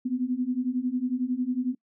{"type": "beating tone pair", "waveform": "sine", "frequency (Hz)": [244.8, 255.8], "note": ["B3", "C4"], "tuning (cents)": [-15, -39], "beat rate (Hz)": 11, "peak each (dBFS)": [-29, -27], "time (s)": [0.05, 1.75], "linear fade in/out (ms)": 10, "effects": ["noise-tail reverb RT60 0.1 s tail -26 dB re dry"]}